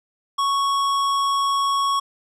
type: tone with hard clipping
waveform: triangle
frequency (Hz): 1108.7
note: C#6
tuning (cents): 0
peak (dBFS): -20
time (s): 0.38-2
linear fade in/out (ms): 10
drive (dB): 17
effects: none